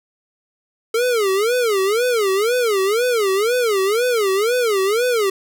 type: tone with vibrato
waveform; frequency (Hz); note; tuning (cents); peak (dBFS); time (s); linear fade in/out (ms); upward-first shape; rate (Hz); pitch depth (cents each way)
square; 436.6; A4; -13; -16; 0.94-5.3; 5; sine; 2; 240
effects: none